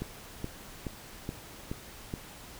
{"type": "click train", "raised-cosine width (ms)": 3, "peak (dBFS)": -21, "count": 6, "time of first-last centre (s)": [0.02, 2.139], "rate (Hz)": 2.36, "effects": ["pink hiss -48 dBFS RMS until 2.59 s"]}